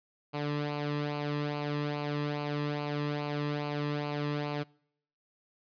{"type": "tone with flanger", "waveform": "sawtooth", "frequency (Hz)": 146.83, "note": "D3", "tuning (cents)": 0, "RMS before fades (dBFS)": -33, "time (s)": [0.33, 4.64], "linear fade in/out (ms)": 20, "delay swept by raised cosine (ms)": [0.56, 1.37], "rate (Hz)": 2.4, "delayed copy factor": -0.6, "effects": ["noise-tail reverb RT60 0.7 s tail -26 dB re dry", "resampled to 11025 Hz"]}